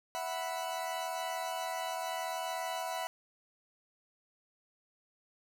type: chord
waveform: 40% pulse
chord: E suspended second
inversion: none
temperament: equal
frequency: 659.3 / 740 / 987.8 Hz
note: E5 / F#5 / B5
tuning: 0 / 0 / 0 cents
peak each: -39 / -38 / -39 dBFS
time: 0.15-3.07 s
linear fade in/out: 0 ms
effects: none